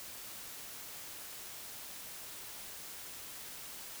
silence, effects white hiss -47 dBFS RMS until 4 s

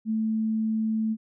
sine tone, 220 Hz, A3, in tune, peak -23 dBFS, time 0.05-1.17 s, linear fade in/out 50 ms, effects none

